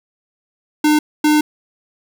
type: tone bursts at uneven times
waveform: square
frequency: 302.1 Hz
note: D4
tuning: 49 cents sharp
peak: -11 dBFS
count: 2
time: 0.84-0.99 / 1.24-1.41 s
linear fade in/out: 5 ms
effects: none